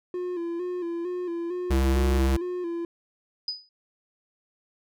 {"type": "tone with vibrato", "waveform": "triangle", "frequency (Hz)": 349.2, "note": "F4", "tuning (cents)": 0, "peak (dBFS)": -26, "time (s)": [0.14, 2.85], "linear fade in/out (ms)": 2, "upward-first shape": "square", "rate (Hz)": 2.2, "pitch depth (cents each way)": 50}
{"type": "tone", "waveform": "square", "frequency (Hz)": 66.4, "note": "C2", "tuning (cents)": 26, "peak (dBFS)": -21, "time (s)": [1.7, 2.37], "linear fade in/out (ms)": 10}
{"type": "tone with exponential decay", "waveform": "sine", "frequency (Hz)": 4978, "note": "D#8", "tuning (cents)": 0, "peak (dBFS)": -24, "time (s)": [3.48, 3.69], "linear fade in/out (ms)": 2, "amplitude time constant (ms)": 45}
{"effects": []}